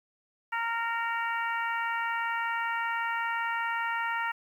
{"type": "harmonic tone with a mistuned harmonic", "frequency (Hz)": 462.6, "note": "A#4", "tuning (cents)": -13, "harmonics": [2, 3, 4, 5, 6], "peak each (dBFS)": [-32, -33, -34, -40, -42], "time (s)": [0.52, 4.32], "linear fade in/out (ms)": 10, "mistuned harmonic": 5, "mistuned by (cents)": -19, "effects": ["10-bit"]}